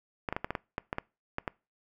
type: clicks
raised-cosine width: 0.5 ms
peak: -16 dBFS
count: 11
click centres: 0.288 / 0.326 / 0.365 / 0.445 / 0.506 / 0.552 / 0.781 / 0.929 / 0.984 / 1.384 / 1.478 s
effects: noise-tail reverb RT60 0.3 s tail -24 dB re dry